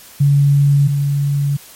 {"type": "tone pair in turn", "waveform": "sine", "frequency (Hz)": [141.9, 141.9], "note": ["C#3", "C#3"], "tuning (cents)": [41, 41], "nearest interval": "unison", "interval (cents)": 0, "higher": "neither", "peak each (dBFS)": [-8, -13], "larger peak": "first", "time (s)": [[0.2, 0.88], [0.88, 1.57]], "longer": "second", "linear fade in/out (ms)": 10, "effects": ["white hiss -40 dBFS RMS until 1.75 s", "MP3 64 kbps"]}